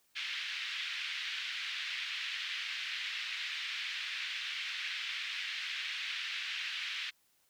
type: band-pass noise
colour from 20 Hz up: white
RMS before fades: -39 dBFS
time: 0.15-7.11 s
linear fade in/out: 20 ms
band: 1800 to 3500 Hz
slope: 24 dB/octave
effects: white hiss -72 dBFS RMS until 7.49 s

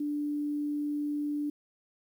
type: tone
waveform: sine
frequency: 293.7 Hz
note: D4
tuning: in tune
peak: -29 dBFS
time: 0-1.5 s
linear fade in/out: 5 ms
effects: 10-bit

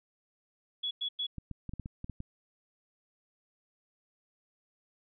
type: tone bursts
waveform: sine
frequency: 3378 Hz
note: G#7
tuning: 29 cents sharp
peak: -31 dBFS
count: 3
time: 0.83-1.268 s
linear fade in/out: 10 ms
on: 80 ms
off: 99 ms
type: clicks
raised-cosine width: 5 ms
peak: -27 dBFS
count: 9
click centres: 1.383 / 1.513 / 1.693 / 1.736 / 1.797 / 1.859 / 2.044 / 2.097 / 2.204 s
effects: none

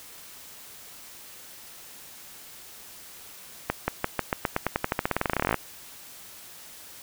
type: accelerating click train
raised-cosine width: 0.5 ms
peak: -8 dBFS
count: 28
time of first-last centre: 3.7-5.543 s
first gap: 180 ms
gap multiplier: 0.91
effects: white hiss -46 dBFS RMS until 7.02 s

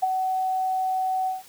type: tone with ADSR envelope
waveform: sine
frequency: 752 Hz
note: F#5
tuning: 28 cents sharp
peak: -16 dBFS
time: 0.02-1.43 s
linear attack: 15 ms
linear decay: 20 ms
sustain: -6 dB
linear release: 160 ms
effects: white hiss -50 dBFS RMS until 1.48 s

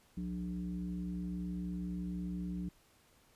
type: tone with frequency modulation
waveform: sine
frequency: 180 Hz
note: F#3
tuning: 47 cents flat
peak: -36 dBFS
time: 0.17-2.69 s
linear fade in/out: 5 ms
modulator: 116 Hz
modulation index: 0.72
effects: pink hiss -67 dBFS RMS until 3.35 s + resampled to 32000 Hz

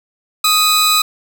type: tone pair together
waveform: sawtooth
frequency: 1248 / 3981 Hz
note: D#6 / B7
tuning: +5 / +13 cents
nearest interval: octave + minor sixth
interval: 2008 cents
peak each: -10 dBFS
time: 0.44-1.02 s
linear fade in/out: 5 ms
effects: none

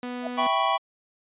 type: tone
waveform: sawtooth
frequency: 246.9 Hz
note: B3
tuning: in tune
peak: -27 dBFS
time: 0.03-0.47 s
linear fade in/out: 2 ms
type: tone with exponential growth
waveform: sine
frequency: 665 Hz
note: E5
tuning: 15 cents sharp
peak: -24 dBFS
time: 0.2-0.27 s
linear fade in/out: 2 ms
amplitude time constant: 15 ms
type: chord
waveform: square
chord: C# half-diminished seventh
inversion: first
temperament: equal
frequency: 659.3 / 784 / 987.8 / 1108.7 Hz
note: E5 / G5 / B5 / C#6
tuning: 0 / 0 / 0 / 0 cents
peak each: -29 / -27 / -28 / -26 dBFS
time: 0.37-0.78 s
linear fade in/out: 20 ms
effects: resampled to 8000 Hz

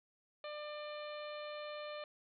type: harmonic tone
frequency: 597 Hz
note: D5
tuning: 28 cents sharp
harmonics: 1 / 2 / 3 / 4 / 5 / 6 / 7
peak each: -44 / -50 / -55 / -54 / -57 / -57 / -57 dBFS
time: 0.44-2.04 s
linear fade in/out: 2 ms
effects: none

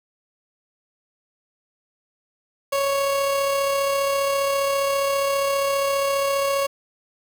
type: tone with amplitude modulation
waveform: 30% pulse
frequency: 554.4 Hz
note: C#5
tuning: in tune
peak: -16 dBFS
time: 2.72-6.67 s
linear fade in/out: 10 ms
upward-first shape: sine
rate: 34.9 Hz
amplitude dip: 25%
effects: 7-bit

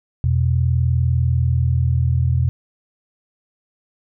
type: tone pair together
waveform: sine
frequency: 84.83 / 125 Hz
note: F2 / B2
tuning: -50 / +21 cents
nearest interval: perfect fifth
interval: 671 cents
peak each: -17 dBFS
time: 0.24-2.49 s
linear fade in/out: 0 ms
effects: none

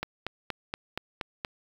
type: click train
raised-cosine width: 0.3 ms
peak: -15 dBFS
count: 7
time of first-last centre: 0.03-1.448 s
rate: 4.23 Hz
effects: 7-bit

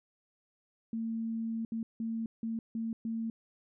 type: tone bursts at uneven times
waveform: sine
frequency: 226.2 Hz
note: A3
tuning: 48 cents sharp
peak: -32 dBFS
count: 6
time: 0.93-1.65 / 1.72-1.83 / 2-2.26 / 2.43-2.59 / 2.75-2.93 / 3.05-3.3 s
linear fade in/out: 2 ms
effects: none

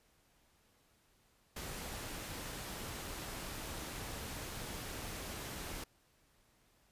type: noise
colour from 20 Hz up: pink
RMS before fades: -44 dBFS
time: 1.56-5.84 s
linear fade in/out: 5 ms
effects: pink hiss -71 dBFS RMS until 6.91 s + resampled to 32000 Hz

